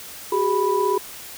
sine tone cluster, 376.8 / 413.5 / 985 Hz, F#4 / G#4 / B5, +32 / -8 / -5 cents, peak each -22 dBFS, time 0.32-0.98 s, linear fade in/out 5 ms, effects white hiss -38 dBFS RMS until 1.37 s

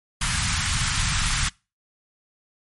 pink band-stop noise, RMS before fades -23 dBFS, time 0.21-1.49 s, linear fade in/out 5 ms, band 170 to 1100 Hz, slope 24 dB/octave, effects noise-tail reverb RT60 0.3 s tail -25 dB re dry + MP3 48 kbps

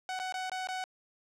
sawtooth tone with dropouts, 746 Hz, F#5, 14 cents sharp, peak -30 dBFS, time 0.09-0.84 s, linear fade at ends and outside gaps 1 ms, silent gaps 0.191-0.198 / 0.324-0.341 / 0.497-0.517 / 0.672-0.687 s, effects low-pass 7000 Hz 12 dB/octave

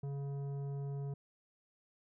sine tone with tanh clipping, 140 Hz, C#3, 18 cents sharp, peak -39 dBFS, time 0.03-1.14 s, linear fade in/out 5 ms, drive 11 dB, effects none

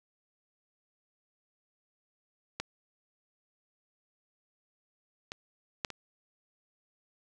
clicks, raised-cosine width 0.2 ms, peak -16 / -21 / -13 / -23 dBFS, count 4, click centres 2.6 / 5.319 / 5.848 / 5.903 s, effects none

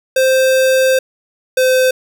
square tone pair in turn, 523 / 514.9 Hz, C5 / C5, -1 / -28 cents, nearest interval unison, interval 27 cents, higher first, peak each -10 / -10 dBFS, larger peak neither, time 0.16-0.99 / 1.57-1.91 s, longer first, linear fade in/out 5 ms, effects none

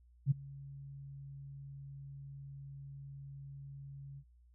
sine tone with ADSR envelope, 138.59 Hz, C#3, in tune, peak -23 dBFS, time 0.26-4.24 s, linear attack 50 ms, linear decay 14 ms, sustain -23 dB, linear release 61 ms, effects added 60 Hz sine -61 dBFS peak until 4.54 s

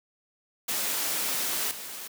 white noise with level steps, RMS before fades -29 / -39 dBFS, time 0.68-2.08 s, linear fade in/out 10 ms, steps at 1.71 s, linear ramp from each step 2 ms, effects high-pass 200 Hz 12 dB/octave

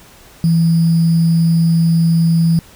sine tone with sample-and-hold, 165.6 Hz, E3, 8 cents sharp, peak -9 dBFS, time 0.44-2.59 s, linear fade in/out 0 ms, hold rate 4900 Hz, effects pink hiss -43 dBFS RMS until 2.75 s

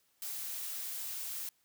blue noise, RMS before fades -40 dBFS, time 0.22-1.49 s, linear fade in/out 2 ms, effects white hiss -73 dBFS RMS until 1.64 s

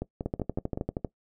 two click trains, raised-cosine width 2 ms, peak -16 / -18 dBFS, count 11 / 5, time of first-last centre 0.26-1.047 / 0.02-0.775 s, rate 12.7 / 5.3 Hz, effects noise-tail reverb RT60 0.1 s tail -19 dB re dry

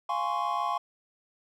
triangle chord, Db major seventh, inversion first, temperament equal with one note detuned, 698.5 / 830.6 / 1042.3 / 1108.7 Hz, F5 / Ab5 / C6 / Db6, 0 / 0 / -7 / 0 cents, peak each -32 / -31 / -30 / -30 dBFS, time 0.09-0.78 s, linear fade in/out 5 ms, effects none

